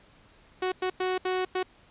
sawtooth tone bursts at uneven times, 370 Hz, F#4, in tune, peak -22 dBFS, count 5, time 0.62-0.72 / 0.82-0.9 / 1-1.18 / 1.25-1.45 / 1.55-1.63 s, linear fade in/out 5 ms, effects pink hiss -58 dBFS RMS until 1.9 s + resampled to 8000 Hz

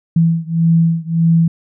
sine beating tone pair, 164.81 / 166.51 Hz, E3 / E3, 0 / +18 cents, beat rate 1.7 Hz, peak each -13 / -14 dBFS, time 0.16-1.48 s, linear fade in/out 5 ms, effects none

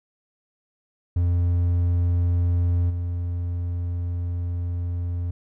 triangle tone with level steps, 87.31 Hz, F2, in tune, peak -16 / -22 dBFS, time 1.16-5.31 s, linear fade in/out 5 ms, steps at 2.89 s, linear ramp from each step 20 ms, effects none

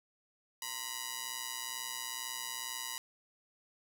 5% pulse ring-modulated tone, 976 Hz, B5, 21 cents flat, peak -23 dBFS, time 0.62-2.98 s, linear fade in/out 0 ms, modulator 61.1 Hz, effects 10-bit

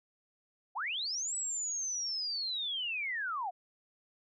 sine linear two-way sweep, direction up then down, 678 to 7902 to 678 Hz, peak -33 dBFS, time 0.75-3.51 s, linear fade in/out 20 ms, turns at 1.35 s, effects none

